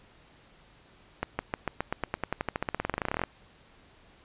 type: accelerating click train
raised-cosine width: 0.5 ms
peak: -13 dBFS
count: 30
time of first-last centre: 1.23-3.237 s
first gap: 160 ms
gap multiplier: 0.93
effects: pink hiss -58 dBFS RMS until 4.24 s + resampled to 8000 Hz